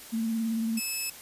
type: tone with vibrato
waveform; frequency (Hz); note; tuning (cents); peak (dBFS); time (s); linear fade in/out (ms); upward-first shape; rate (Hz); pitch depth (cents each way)
sine; 225.5; A3; +43; -26; 0.12-0.8; 20; triangle; 18; 38
type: tone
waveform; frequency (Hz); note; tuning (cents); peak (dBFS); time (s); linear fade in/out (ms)
5% pulse; 2600; E7; -24; -20; 0.77-1.1; 5
effects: white hiss -46 dBFS RMS until 1.21 s + resampled to 32000 Hz